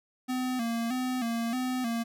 square tone with vibrato, 242.5 Hz, B3, 31 cents flat, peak -29 dBFS, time 0.28-2.04 s, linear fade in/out 20 ms, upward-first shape square, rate 1.6 Hz, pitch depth 83 cents each way, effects none

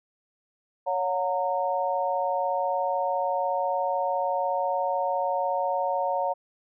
sine tone cluster, 558 / 724 / 921 Hz, C#5 / F#5 / A#5, +11 / -38 / -21 cents, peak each -28 dBFS, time 0.86-6.34 s, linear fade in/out 20 ms, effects none

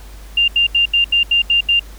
sine tone bursts, 2794 Hz, F7, in tune, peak -10 dBFS, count 8, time 0.37-1.796 s, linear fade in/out 5 ms, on 110 ms, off 78 ms, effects added 50 Hz sine -33 dBFS peak until 1.98 s + pink hiss -43 dBFS RMS until 1.98 s

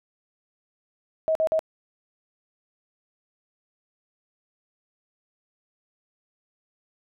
sine tone bursts, 637 Hz, D#5, 41 cents sharp, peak -19 dBFS, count 3, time 1.28-1.592 s, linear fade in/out 0 ms, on 72 ms, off 48 ms, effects none

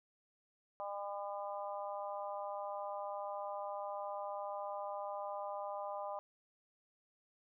harmonic tone, 201.6 Hz, G3, 49 cents sharp, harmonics 3 / 4 / 5 / 6, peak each -43 / -44 / -46 / -50 dBFS, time 0.8-6.19 s, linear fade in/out 0 ms, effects none

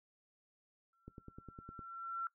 sine tone with exponential growth, 1354 Hz, E6, 46 cents sharp, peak -35 dBFS, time 0.93-2.27 s, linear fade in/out 2 ms, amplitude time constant 290 ms
click train, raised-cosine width 3 ms, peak -36 dBFS, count 8, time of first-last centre 1.08-1.792 s, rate 9.83 Hz
effects noise-tail reverb RT60 0.1 s tail -18 dB re dry

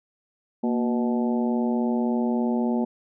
harmonic tone with a mistuned harmonic, 123.5 Hz, B2, in tune, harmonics 2 / 3 / 4 / 5 / 6 / 7, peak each -22 / -30 / -34 / -34 / -37 / -35 dBFS, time 0.63-2.85 s, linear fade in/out 10 ms, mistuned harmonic 2, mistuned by -85 cents, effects none

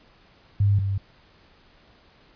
sine tone pair in turn, 100.6 / 98.19 Hz, G2 / G2, +45 / +3 cents, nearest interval unison, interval 42 cents, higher first, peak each -16 / -22 dBFS, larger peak first, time 0.6-0.79 / 0.79-0.98 s, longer neither, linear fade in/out 5 ms, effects pink hiss -56 dBFS RMS until 2.35 s + resampled to 11025 Hz

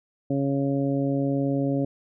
harmonic tone, 138.59 Hz, C#3, in tune, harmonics 1 / 2 / 3 / 4 / 5, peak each -27 / -24 / -33 / -30 / -39 dBFS, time 0.3-1.85 s, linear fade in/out 5 ms, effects none

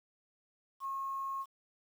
sine tone with quantisation, 1084 Hz, C#6, 39 cents flat, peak -35 dBFS, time 0.8-1.46 s, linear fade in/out 50 ms, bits 10, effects none

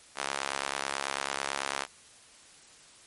sawtooth tone with high-pass filter, 69.1 Hz, C#2, 5 cents flat, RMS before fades -34 dBFS, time 0.15-1.87 s, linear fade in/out 50 ms, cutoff 900 Hz, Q 0.82, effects white hiss -55 dBFS RMS until 3.06 s + MP3 48 kbps

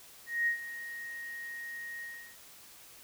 sine tone with ADSR envelope, 1873 Hz, A#6, 8 cents sharp, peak -25 dBFS, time 0.26-2.37 s, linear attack 210 ms, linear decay 100 ms, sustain -14 dB, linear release 350 ms, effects white hiss -54 dBFS RMS until 3.03 s

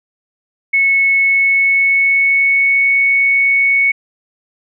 sine tone with pitch glide, 2200 to 2218 Hz, C#7 to C#7, -14 to 0 cents, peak -9 dBFS, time 0.73-3.92 s, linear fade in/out 10 ms, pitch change +14 cents, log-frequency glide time 1.18-2.88 s, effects none

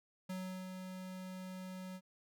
square tone with ADSR envelope, 185.7 Hz, F#3, 7 cents sharp, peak -40 dBFS, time 0.29-2.01 s, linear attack 9 ms, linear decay 370 ms, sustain -5 dB, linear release 56 ms, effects none

